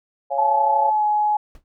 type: chord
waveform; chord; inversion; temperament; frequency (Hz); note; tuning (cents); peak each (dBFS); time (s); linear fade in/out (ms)
sine; Db major; none; just; 554.4 / 693 / 831.5; Db5 / F5 / Ab5; 0 / -14 / +2; -25; 0.3-0.91; 20
type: tone with pitch glide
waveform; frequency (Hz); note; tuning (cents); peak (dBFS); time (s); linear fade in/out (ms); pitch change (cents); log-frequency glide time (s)
sine; 864 to 842.3; A5 to G#5; -32 to +24; -16; 0.38-1.37; 5; -44; 0.88-1.05
type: noise with exponential decay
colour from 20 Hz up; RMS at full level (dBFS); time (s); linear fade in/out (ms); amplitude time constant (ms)
brown; -35; 1.55-1.64; 1; 19
effects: none